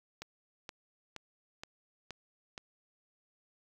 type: click train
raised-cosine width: 0.2 ms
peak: -25 dBFS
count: 6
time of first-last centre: 0.22-2.578 s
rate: 2.12 Hz
effects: 9-bit